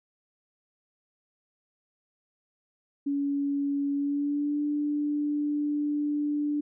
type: tone with pitch glide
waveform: sine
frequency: 282.4 to 294.1 Hz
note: C#4 to D4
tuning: +32 to +3 cents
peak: -25 dBFS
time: 3.06-6.61 s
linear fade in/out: 10 ms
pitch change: +71 cents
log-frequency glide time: 3.94-4.62 s
effects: none